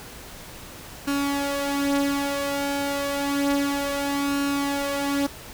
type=tone with flanger; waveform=sawtooth; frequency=281.5 Hz; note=C#4; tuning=27 cents sharp; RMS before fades=-25 dBFS; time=1.07-5.27 s; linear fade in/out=10 ms; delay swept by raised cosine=0.72 to 5.82 ms; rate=0.3 Hz; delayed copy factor=+0.6; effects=pink hiss -41 dBFS RMS until 5.53 s